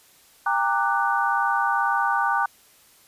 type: tone cluster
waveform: sine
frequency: 799 / 921 / 1177 / 1486 Hz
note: G5 / A#5 / D6 / F#6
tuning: +33 / -21 / +3 / +7 cents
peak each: -25 dBFS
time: 0.46-2.46 s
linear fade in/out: 5 ms
effects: white hiss -55 dBFS RMS until 3.07 s + resampled to 32000 Hz